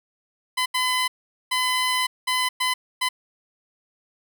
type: tone bursts at uneven times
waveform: 15% pulse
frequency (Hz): 1013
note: B5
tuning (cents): +44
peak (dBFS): -14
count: 6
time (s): 0.57-0.66 / 0.74-1.08 / 1.51-2.07 / 2.27-2.49 / 2.6-2.74 / 3.01-3.09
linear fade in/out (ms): 10
effects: none